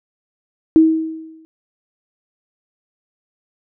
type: tone with exponential decay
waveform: sine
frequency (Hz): 320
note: D#4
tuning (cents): +49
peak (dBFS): -4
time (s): 0.76-1.45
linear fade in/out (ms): 0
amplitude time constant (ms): 150
effects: none